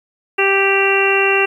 harmonic tone, 392 Hz, G4, in tune, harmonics 1 / 2 / 3 / 4 / 5 / 6 / 7, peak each -16 / -22 / -23 / -22 / -22 / -23 / -16 dBFS, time 0.38-1.46 s, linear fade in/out 10 ms, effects 8-bit

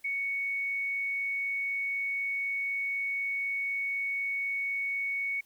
sine tone, 2224 Hz, C#7, 5 cents sharp, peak -29 dBFS, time 0.04-5.41 s, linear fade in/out 10 ms, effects white hiss -65 dBFS RMS until 5.45 s

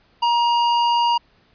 square tone, 946 Hz, A#5, 25 cents sharp, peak -16 dBFS, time 0.22-1.18 s, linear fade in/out 10 ms, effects pink hiss -58 dBFS RMS until 1.54 s + resampled to 11025 Hz

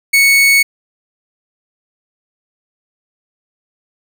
40% pulse tone, 2217 Hz, C#7, in tune, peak -6 dBFS, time 0.13-0.63 s, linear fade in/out 10 ms, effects none

